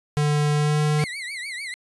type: tone with pitch glide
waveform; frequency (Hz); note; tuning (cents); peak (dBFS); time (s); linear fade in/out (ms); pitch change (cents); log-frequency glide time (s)
square; 148.3 to 150.54; D3 to D3; +17 to +43; -19; 0.17-1.04; 0; +26; 0.54-0.81
type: tone with vibrato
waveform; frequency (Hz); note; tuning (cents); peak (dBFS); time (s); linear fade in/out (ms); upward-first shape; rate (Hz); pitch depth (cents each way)
35% pulse; 2093; C7; 0; -28; 0.99-1.74; 0; triangle; 6.7; 180
effects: resampled to 24000 Hz